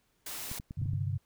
white noise, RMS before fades -40 dBFS, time 0.26-0.59 s, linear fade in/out 5 ms
clicks, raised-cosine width 5 ms, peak -28 dBFS, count 6, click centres 0.515 / 0.599 / 0.709 / 0.817 / 0.858 / 0.934 s
sine chord, G suspended fourth, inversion none, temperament equal, 98 / 130.81 / 146.83 Hz, G2 / C3 / D3, 0 / 0 / 0 cents, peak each -32 / -35 / -37 dBFS, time 0.77-1.18 s, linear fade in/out 10 ms
effects pink hiss -73 dBFS RMS until 1.25 s

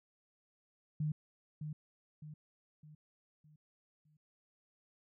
sine tone with echo, 152.1 Hz, D#3, 39 cents flat, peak -32 dBFS, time 1-1.12 s, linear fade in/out 5 ms, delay 610 ms, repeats 5, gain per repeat -7 dB, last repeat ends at 4.17 s, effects none

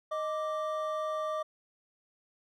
triangle tone pair together, 622.3 / 1174.7 Hz, D#5 / D6, 0 / 0 cents, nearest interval major seventh, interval 1100 cents, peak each -31 / -33 dBFS, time 0.11-1.43 s, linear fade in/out 10 ms, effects none

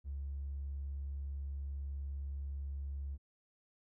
triangle tone, 69.6 Hz, C#2, 8 cents sharp, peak -34 dBFS, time 0.04-3.18 s, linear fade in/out 50 ms, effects tanh soft clip ceiling -36 dBFS

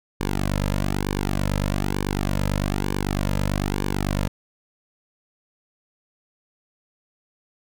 sawtooth tone with flanger, 49 Hz, G1, in tune, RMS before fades -24 dBFS, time 0.2-4.28 s, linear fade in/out 10 ms, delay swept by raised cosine 1.5 to 2.7 ms, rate 1.1 Hz, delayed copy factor -0.85, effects none

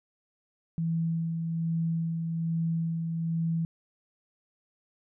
sine tone with tremolo, 164.81 Hz, E3, in tune, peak -25 dBFS, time 0.78-3.65 s, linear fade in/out 0 ms, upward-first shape sine, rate 1.2 Hz, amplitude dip 35%, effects none

